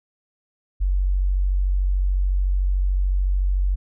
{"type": "tone", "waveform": "sine", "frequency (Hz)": 46.84, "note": "F#1", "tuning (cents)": 22, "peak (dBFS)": -17, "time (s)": [0.8, 3.76], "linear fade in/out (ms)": 20, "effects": []}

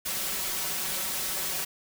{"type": "noise with comb filter", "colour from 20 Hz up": "white", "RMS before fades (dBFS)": -31, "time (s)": [0.05, 1.65], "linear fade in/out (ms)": 10, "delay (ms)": 5.3, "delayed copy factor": 0.7, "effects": []}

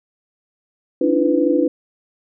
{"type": "tone cluster", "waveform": "sine", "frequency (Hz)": [285.1, 309.1, 341.6, 499], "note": ["C#4", "D#4", "F4", "B4"], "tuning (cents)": [49, -11, -38, 18], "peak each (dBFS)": -19, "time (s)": [1.01, 1.68], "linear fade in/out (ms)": 5, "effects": []}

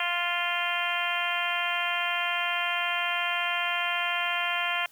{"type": "harmonic tone with a mistuned harmonic", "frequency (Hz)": 349.2, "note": "F4", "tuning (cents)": 0, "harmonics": [2, 3, 4, 5, 6, 7, 8, 9], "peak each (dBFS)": [-34, -34, -34, -34, -34, -34, -34, -34], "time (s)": [0, 4.86], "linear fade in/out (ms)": 2, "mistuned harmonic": 8, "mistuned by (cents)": -19, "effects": ["white hiss -58 dBFS RMS until 4.91 s"]}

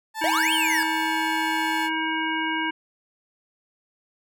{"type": "tone with pitch glide", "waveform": "30% pulse", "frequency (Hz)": [880, 861.9], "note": ["A5", "A5"], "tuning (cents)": [0, -36], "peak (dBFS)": -25, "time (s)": [0.14, 1.9], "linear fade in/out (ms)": 50, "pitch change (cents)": -36, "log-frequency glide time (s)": [0.85, 1.13]}
{"type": "harmonic tone", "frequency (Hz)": 319, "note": "D#4", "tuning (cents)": 43, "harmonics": [1, 3, 5, 7, 9], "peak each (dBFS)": [-29, -28, -29, -31, -33], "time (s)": [0.21, 2.71], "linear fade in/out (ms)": 10}
{"type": "exponential two-way sweep", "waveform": "square", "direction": "up then down", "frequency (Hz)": [592, 3259, 1587], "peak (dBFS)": -23, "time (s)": [0.24, 0.83], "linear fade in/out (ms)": 0, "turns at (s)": 0.53}
{"effects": []}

